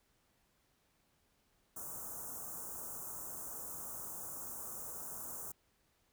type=band-stop noise; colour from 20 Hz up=white; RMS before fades=-45 dBFS; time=1.76-5.52 s; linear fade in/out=5 ms; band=1400 to 6400 Hz; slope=48 dB/octave; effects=pink hiss -75 dBFS RMS until 6.12 s